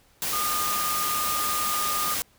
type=tone in noise; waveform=sine; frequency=1220 Hz; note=D#6; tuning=34 cents flat; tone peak=-27 dBFS; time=0.33-2.14 s; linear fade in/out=0 ms; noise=white; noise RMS=-28 dBFS; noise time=0.22-2.22 s; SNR=-2 dB; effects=pink hiss -60 dBFS RMS until 2.38 s